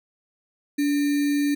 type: tone with sample-and-hold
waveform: sine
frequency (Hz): 288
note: D4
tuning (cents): -34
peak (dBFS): -19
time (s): 0.78-1.55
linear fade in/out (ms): 10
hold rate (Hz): 2100
effects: none